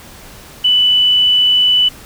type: tone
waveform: sine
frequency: 2982 Hz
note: F#7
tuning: 13 cents sharp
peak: -8 dBFS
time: 0.64-1.89 s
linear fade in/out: 10 ms
effects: pink hiss -37 dBFS RMS until 2.05 s